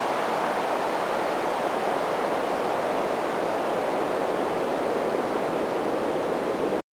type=noise with band-pass filter sweep; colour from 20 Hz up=pink; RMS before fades=-25 dBFS; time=0-6.81 s; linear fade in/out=10 ms; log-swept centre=750 to 460 Hz; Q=1.3; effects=high-pass 200 Hz 12 dB/octave + Opus 48 kbps